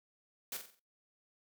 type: noise with echo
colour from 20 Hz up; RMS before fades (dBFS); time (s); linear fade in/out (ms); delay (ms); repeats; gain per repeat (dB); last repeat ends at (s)
white; -40; 0.52-0.57; 2; 45; 5; -7; 0.795
effects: noise-tail reverb RT60 0.3 s tail -26 dB re dry + high-pass 200 Hz 12 dB/octave